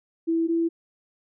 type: tone pair in turn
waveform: sine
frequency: 329.6 / 332.9 Hz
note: E4 / E4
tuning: 0 / +17 cents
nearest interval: unison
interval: 17 cents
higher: second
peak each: -20 dBFS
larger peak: neither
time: 0.27-0.48 / 0.48-0.69 s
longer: neither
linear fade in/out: 20 ms
effects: none